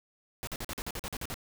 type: noise bursts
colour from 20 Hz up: pink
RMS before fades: -37 dBFS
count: 11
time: 0.43-1.342 s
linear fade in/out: 0 ms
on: 42 ms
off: 45 ms
effects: none